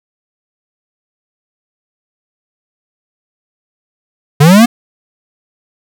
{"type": "linear sweep", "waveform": "square", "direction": "up", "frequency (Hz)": [137.4, 245.2], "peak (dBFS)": -3, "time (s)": [4.4, 4.66], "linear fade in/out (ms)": 10, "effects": []}